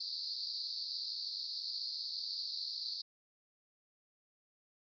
white band-pass noise, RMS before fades -41 dBFS, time 0-3.02 s, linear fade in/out 10 ms, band 4200 to 4800 Hz, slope 96 dB/octave, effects none

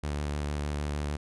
sawtooth tone with vibrato, 73.42 Hz, D2, in tune, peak -26 dBFS, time 0.03-1.17 s, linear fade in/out 10 ms, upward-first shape sine, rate 6.5 Hz, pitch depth 22 cents each way, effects resampled to 24000 Hz

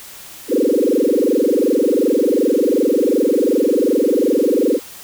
sine tone with frequency modulation, 392 Hz, G4, in tune, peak -12 dBFS, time 0.48-4.8 s, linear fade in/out 50 ms, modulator 22.7 Hz, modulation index 5.7, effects white hiss -37 dBFS RMS until 5.03 s

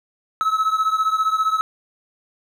triangle beating tone pair, 1290 / 1305 Hz, E6 / E6, -38 / -18 cents, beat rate 15 Hz, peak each -17 / -20 dBFS, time 0.41-1.61 s, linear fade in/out 0 ms, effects none

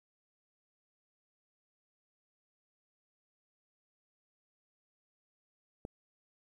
click, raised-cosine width 2 ms, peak -27 dBFS, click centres 5.851 s, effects 10-bit

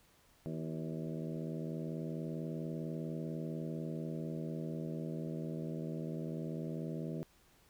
harmonic tone with a mistuned harmonic, 80.2 Hz, E2, 47 cents flat, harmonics 2 / 3 / 4 / 5 / 6 / 7 / 8, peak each -40 / -44 / -46 / -48 / -50 / -51 / -52 dBFS, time 0.46-7.23 s, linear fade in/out 0 ms, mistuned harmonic 5, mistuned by -70 cents, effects pink hiss -67 dBFS RMS until 7.69 s

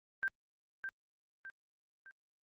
sine tone with echo, 1568 Hz, G6, in tune, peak -31 dBFS, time 0.23-0.28 s, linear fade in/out 0 ms, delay 610 ms, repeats 3, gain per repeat -7 dB, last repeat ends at 2.11 s, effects Opus 32 kbps

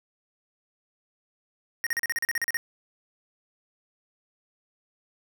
square tone bursts, 1866 Hz, A#6, 1 cent sharp, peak -25 dBFS, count 12, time 1.84-2.57 s, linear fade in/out 0 ms, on 26 ms, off 38 ms, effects none

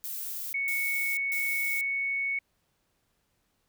violet noise bursts, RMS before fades -36 dBFS, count 3, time 0.04-1.81 s, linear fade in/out 0 ms, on 490 ms, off 150 ms
sine tone, 2217 Hz, C#7, in tune, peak -27 dBFS, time 0.54-2.39 s, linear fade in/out 5 ms
effects pink hiss -74 dBFS RMS until 3.68 s

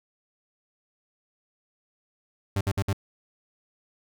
40% pulse tone bursts, 98.2 Hz, G2, 4 cents sharp, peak -22 dBFS, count 4, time 2.56-2.931 s, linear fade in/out 5 ms, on 50 ms, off 57 ms, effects none

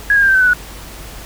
sine tone with pitch steps, 1661.2 / 1627 / 1593.5 / 1560.7 / 1528.6 / 1497.2 / 1466.3 Hz, G#6 / G#6 / G6 / G6 / G6 / F#6 / F#6, 0 / -36 / +28 / -8 / -44 / +20 / -16 cents, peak -8 dBFS, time 0.1-0.534 s, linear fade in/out 2 ms, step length 62 ms, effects added 50 Hz sine -34 dBFS peak until 1.25 s + pink hiss -34 dBFS RMS until 1.25 s

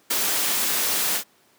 white noise with ADSR envelope, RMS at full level -21 dBFS, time 0.1-1.24 s, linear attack 9 ms, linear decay 10 ms, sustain -2 dB, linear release 86 ms, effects pink hiss -59 dBFS RMS until 1.58 s + high-pass 200 Hz 12 dB/octave

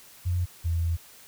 sine tone pair in turn, 88.9 / 83.6 Hz, F2 / E2, +31 / +25 cents, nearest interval minor second, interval 106 cents, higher first, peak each -23 dBFS, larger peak neither, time 0.25-0.46 / 0.64-0.97 s, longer second, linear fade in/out 20 ms, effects white hiss -51 dBFS RMS until 1.27 s

